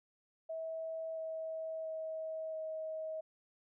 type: tone with pitch steps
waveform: sine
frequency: 647 / 642.5 / 638.1 / 633.7 Hz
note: E5 / E5 / D#5 / D#5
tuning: -32 / -45 / +44 / +32 cents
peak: -38 dBFS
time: 0.49-3.21 s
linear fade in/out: 10 ms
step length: 680 ms
effects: none